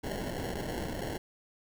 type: noise with sample-and-hold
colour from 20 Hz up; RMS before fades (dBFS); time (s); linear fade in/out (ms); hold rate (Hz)
blue; -36; 0.03-1.18; 10; 1225
effects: none

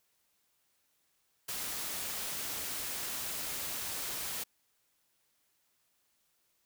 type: noise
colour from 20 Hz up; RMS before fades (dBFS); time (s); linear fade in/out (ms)
white; -38; 1.48-4.44; 10
effects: white hiss -75 dBFS RMS until 6.65 s

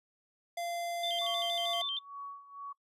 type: tone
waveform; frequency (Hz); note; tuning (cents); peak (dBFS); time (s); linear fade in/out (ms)
square; 689; F5; -24; -35; 0.57-1.82; 5
type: tone with vibrato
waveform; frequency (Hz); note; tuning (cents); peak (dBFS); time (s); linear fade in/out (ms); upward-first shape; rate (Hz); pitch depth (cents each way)
sine; 3340; G#7; +9; -32; 1.03-1.99; 5; square; 6.4; 100
type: tone with tremolo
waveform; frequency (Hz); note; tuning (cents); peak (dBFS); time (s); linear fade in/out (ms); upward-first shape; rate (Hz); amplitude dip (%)
sine; 1124; C#6; +24; -39; 1.21-2.73; 10; sine; 2.2; 80
effects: noise-tail reverb RT60 0.1 s tail -21 dB re dry + resampled to 32000 Hz

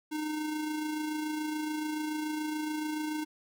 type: tone with amplitude modulation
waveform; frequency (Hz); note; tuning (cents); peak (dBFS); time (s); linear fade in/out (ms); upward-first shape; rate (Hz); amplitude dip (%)
square; 306.3; D#4; -27; -31; 0.11-3.25; 20; sine; 27; 35
effects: none

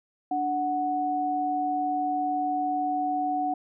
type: tone pair together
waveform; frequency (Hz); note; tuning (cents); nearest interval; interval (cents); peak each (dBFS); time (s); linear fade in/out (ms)
sine; 293.7 / 740; D4 / F#5; 0 / 0; octave + major third; 1600; -31 / -25; 0.31-3.54; 5
effects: none

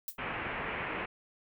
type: noise with exponential decay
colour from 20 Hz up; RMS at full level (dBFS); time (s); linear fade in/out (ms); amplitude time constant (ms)
violet; -34; 0.08-0.18; 1; 20
type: low-pass noise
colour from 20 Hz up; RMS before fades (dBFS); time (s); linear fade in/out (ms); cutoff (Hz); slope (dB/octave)
white; -37; 0.18-1.06; 10; 2600; 48
effects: none

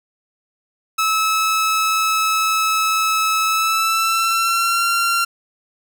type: tone with pitch glide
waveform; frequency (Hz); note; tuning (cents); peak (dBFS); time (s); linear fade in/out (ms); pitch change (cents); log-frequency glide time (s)
sawtooth; 1299 to 1374.7; E6 to F6; -26 to -28; -12; 0.98-5.25; 10; +98; 3.46-4.85
effects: none

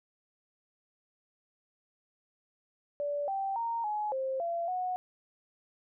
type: tone with pitch steps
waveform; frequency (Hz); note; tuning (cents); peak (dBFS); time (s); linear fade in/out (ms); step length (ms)
sine; 579 / 780 / 926 / 843 / 529 / 681 / 733; D5 / G5 / A#5 / G#5 / C5 / F5 / F#5; -25 / -9 / -12 / +26 / +19 / -44 / -16; -30; 3-4.96; 0; 280
effects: none

